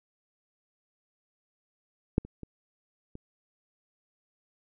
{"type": "clicks", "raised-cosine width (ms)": 3, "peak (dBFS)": [-9, -30, -27, -29], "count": 4, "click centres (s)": [2.181, 2.25, 2.433, 3.154], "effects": []}